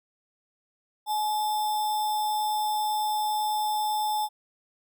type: tone with sample-and-hold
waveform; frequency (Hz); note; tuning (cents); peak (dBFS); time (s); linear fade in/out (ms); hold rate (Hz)
sine; 849; G#5; +38; -24; 1.06-4.29; 50; 4410
effects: none